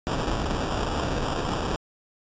pink noise with sample-and-hold, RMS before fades -27 dBFS, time 0.07-1.76 s, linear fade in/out 0 ms, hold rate 2100 Hz, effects resampled to 16000 Hz

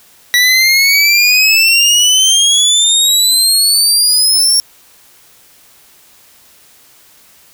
25% pulse exponential sweep, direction up, 1944 to 5530 Hz, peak -3 dBFS, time 0.34-4.6 s, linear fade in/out 0 ms, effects white hiss -45 dBFS RMS until 7.53 s

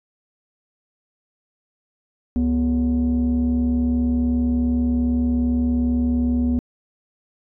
sine tone pair together, 68.95 / 244.3 Hz, C#2 / B3, -9 / -19 cents, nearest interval octave + minor seventh, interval 2190 cents, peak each -20 / -16 dBFS, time 2.36-6.59 s, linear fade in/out 0 ms, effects tanh soft clip ceiling -14 dBFS

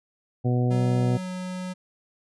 harmonic tone, 123.47 Hz, B2, in tune, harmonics 1 / 2 / 3 / 4 / 5 / 6, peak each -21 / -27 / -32 / -33 / -38 / -36 dBFS, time 0.44-1.18 s, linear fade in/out 20 ms
square tone with pitch glide, 188 to 183.6 Hz, F#3 to F#3, +28 to -13 cents, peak -31 dBFS, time 0.7-1.74 s, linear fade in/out 20 ms, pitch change -41 cents, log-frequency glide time 1.03-1.3 s
effects resampled to 24000 Hz

